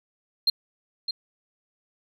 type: tone with echo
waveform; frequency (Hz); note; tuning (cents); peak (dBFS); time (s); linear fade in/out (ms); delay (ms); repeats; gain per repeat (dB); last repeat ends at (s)
sine; 4186; C8; 0; -15; 0.47-0.5; 5; 610; 1; -10; 1.11
effects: tanh soft clip ceiling -15 dBFS